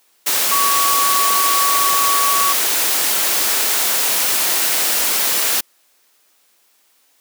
sine tone in noise, 1128 Hz, C#6, 30 cents sharp, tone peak -16 dBFS, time 0.51-2.53 s, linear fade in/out 10 ms, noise white, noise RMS -17 dBFS, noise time 0.26-5.61 s, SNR -2 dB, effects white hiss -58 dBFS RMS until 7.2 s + high-pass 300 Hz 12 dB/octave

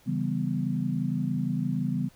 sine chord, C# half-diminished seventh, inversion none, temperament equal, 138.59 / 164.81 / 196 / 246.9 Hz, C#3 / E3 / G3 / B3, 0 / 0 / 0 / 0 cents, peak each -31 dBFS, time 0.06-2.09 s, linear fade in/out 20 ms, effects pink hiss -59 dBFS RMS until 2.15 s

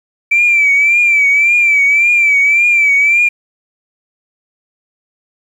sine tone with vibrato, 2328 Hz, D7, 16 cents flat, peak -6 dBFS, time 0.31-3.29 s, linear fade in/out 10 ms, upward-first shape triangle, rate 1.8 Hz, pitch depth 80 cents each way, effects tanh soft clip ceiling -3 dBFS + 7-bit

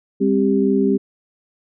sine tone cluster, 200.5 / 264.4 / 395 Hz, G3 / C4 / G4, +39 / +18 / +13 cents, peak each -18 dBFS, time 0.2-0.98 s, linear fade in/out 20 ms, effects none

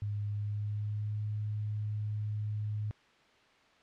sine tone with pitch glide, 103.3 to 105.65 Hz, G#2 to G#2, -9 to +30 cents, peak -32 dBFS, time 0.02-2.91 s, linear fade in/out 0 ms, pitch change +39 cents, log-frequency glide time 0.29-1.2 s, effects white hiss -63 dBFS RMS until 3.82 s + low-pass 3000 Hz 12 dB/octave

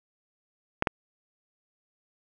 clicks, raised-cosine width 0.5 ms, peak -8 dBFS, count 2, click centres 0.824 / 0.872 s, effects none

